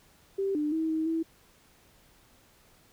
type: tone with pitch steps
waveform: sine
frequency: 391 / 299.1 / 320.5 / 317.2 / 325.8 Hz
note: G4 / D4 / E4 / D#4 / E4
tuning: -4 / +32 / -49 / +33 / -20 cents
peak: -26 dBFS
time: 0.38-1.23 s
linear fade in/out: 10 ms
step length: 170 ms
effects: pink hiss -61 dBFS RMS until 2.92 s